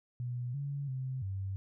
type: tone with pitch steps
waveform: sine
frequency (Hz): 122.8 / 141.3 / 130.6 / 96.6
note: B2 / C#3 / C3 / G2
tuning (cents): -9 / +34 / -3 / -25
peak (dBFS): -34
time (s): 0.2-1.56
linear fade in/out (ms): 0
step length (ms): 340
effects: none